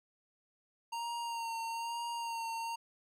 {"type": "tone with vibrato", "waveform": "square", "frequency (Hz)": 926, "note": "A#5", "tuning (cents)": -12, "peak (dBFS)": -37, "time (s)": [0.92, 2.76], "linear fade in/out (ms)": 10, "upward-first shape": "sine", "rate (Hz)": 1.1, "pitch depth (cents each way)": 27, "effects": ["low-pass 11000 Hz 12 dB/octave"]}